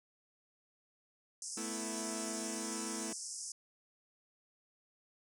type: band-pass noise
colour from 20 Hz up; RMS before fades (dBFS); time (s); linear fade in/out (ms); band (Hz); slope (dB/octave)
pink; -44; 1.42-3.52; 2; 5100 to 9900; 96
type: chord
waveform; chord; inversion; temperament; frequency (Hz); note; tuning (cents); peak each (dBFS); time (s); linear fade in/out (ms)
sawtooth; A suspended second; none; equal; 220 / 246.9 / 329.6; A3 / B3 / E4; 0 / 0 / 0; -39 / -43 / -40; 1.57-3.13; 5
effects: none